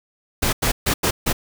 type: noise bursts at uneven times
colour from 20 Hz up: pink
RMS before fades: -19 dBFS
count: 5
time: 0.42-0.53 / 0.62-0.72 / 0.86-0.94 / 1.03-1.11 / 1.26-1.33 s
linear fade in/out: 10 ms
effects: none